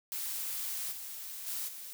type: noise with level steps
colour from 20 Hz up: blue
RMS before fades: -37 / -43 / -37 / -45 dBFS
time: 0.12-1.93 s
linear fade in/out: 0 ms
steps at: 0.91 / 1.46 / 1.67 s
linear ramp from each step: 20 ms
effects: none